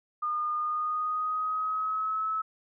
sine tone with pitch glide, 1218 to 1297.9 Hz, D#6 to E6, -37 to -27 cents, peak -27 dBFS, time 0.22-2.42 s, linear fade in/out 10 ms, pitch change +110 cents, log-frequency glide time 0.55-2.29 s, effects none

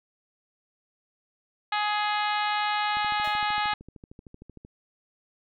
harmonic tone, 418.6 Hz, G#4, 14 cents sharp, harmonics 2 / 3 / 4 / 5 / 6 / 7 / 8 / 9 / 10, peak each -27 / -31 / -33 / -35 / -37 / -38 / -39 / -40 / -41 dBFS, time 1.72-3.74 s, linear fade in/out 5 ms
click train, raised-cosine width 3 ms, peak -32 dBFS, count 23, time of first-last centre 2.97-4.649 s, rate 13.1 Hz
sawtooth tone with exponential decay, 628 Hz, D#5, 16 cents sharp, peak -33 dBFS, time 3.24-3.53 s, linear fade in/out 5 ms, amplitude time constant 61 ms
effects none

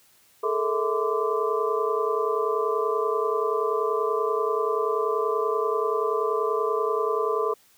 sine tone cluster, 425 / 455.4 / 648 / 1021 / 1169 Hz, G#4 / A#4 / E5 / C6 / D6, +40 / -40 / -30 / -43 / -8 cents, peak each -26 / -27 / -34 / -30 / -29 dBFS, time 0.43-7.54 s, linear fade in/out 10 ms, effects white hiss -59 dBFS RMS until 7.77 s

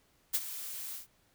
blue noise with ADSR envelope, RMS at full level -28 dBFS, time 0.33-1.07 s, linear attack 19 ms, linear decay 45 ms, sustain -13 dB, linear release 130 ms, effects pink hiss -69 dBFS RMS until 1.34 s

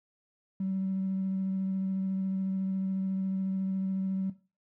triangle tone with vibrato, 190.9 Hz, G3, 46 cents flat, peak -25 dBFS, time 0.6-4.3 s, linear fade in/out 5 ms, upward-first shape sine, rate 14 Hz, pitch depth 14 cents each way, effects noise-tail reverb RT60 0.3 s tail -17 dB re dry + tanh soft clip ceiling -26 dBFS

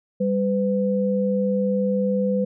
sine tone pair together, 197.2 / 503.1 Hz, G3 / B4, +11 / +32 cents, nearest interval octave + major third, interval 1621 cents, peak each -21 / -22 dBFS, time 0.2-2.45 s, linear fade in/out 10 ms, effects none

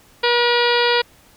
harmonic tone, 480 Hz, B4, 49 cents flat, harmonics 1 / 2 / 3 / 4 / 5 / 6 / 7 / 8 / 9 / 10, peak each -18 / -21 / -23 / -24 / -25 / -26 / -26 / -27 / -28 / -28 dBFS, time 0.23-1.02 s, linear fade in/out 10 ms, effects pink hiss -51 dBFS RMS until 1.36 s

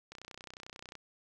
click train, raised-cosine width 0.2 ms, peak -29 dBFS, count 27, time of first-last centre 0.12-0.953 s, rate 31.2 Hz, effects none

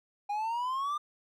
triangle exponential sweep, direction up, 809 to 1210 Hz, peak -28 dBFS, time 0.29-0.98 s, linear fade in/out 10 ms, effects none

